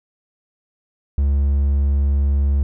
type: tone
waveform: triangle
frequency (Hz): 70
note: C#2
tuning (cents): +18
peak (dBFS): -12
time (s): 1.18-2.63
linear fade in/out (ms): 0
effects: none